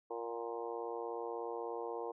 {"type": "harmonic tone with a mistuned harmonic", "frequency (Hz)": 116.54, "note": "A#2", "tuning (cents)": 0, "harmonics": [3, 4, 5, 6, 7, 8, 9], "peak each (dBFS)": [-46, -41, -50, -48, -49, -48, -51], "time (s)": [0.1, 2.12], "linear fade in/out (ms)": 10, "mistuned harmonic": 6, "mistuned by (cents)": 40, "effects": []}